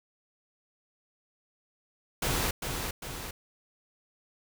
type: noise with echo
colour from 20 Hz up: pink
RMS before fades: -29 dBFS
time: 2.22-2.51 s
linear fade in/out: 5 ms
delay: 400 ms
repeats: 2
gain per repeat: -5 dB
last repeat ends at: 3.31 s
effects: none